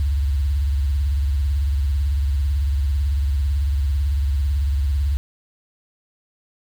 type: tone with vibrato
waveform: sine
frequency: 70.1 Hz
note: C#2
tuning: 20 cents sharp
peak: -16 dBFS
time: 0-5.17 s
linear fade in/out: 0 ms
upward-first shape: sine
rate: 18 Hz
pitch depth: 180 cents each way
effects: tanh soft clip ceiling -12 dBFS + 7-bit